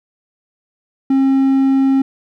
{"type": "tone", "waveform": "triangle", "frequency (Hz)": 269, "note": "C4", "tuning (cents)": 48, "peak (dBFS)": -8, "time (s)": [1.1, 2.02], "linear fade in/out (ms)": 5, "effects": []}